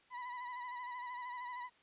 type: tone with vibrato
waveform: 35% pulse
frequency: 986 Hz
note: B5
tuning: 3 cents flat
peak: -40 dBFS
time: 0.1-1.7 s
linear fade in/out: 50 ms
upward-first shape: sine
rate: 13 Hz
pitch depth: 43 cents each way
effects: white hiss -68 dBFS RMS until 1.82 s + resampled to 8000 Hz